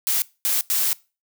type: noise bursts at uneven times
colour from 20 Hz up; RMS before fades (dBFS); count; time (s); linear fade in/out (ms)
blue; -21; 3; 0.07-0.22 / 0.45-0.61 / 0.7-0.93; 0
effects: noise-tail reverb RT60 0.3 s tail -22 dB re dry